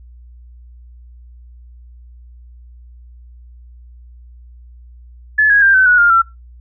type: tone with pitch steps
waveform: sine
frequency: 1722 / 1653.8 / 1588.2 / 1525.3 / 1464.8 / 1406.8 / 1351.1 Hz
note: A6 / G#6 / G6 / G6 / F#6 / F6 / E6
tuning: -38 / -8 / +22 / -48 / -18 / +12 / +42 cents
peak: -7 dBFS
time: 5.38-6.22 s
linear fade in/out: 10 ms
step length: 120 ms
effects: noise-tail reverb RT60 0.2 s tail -21 dB re dry + added 60 Hz sine -37 dBFS peak until 6.6 s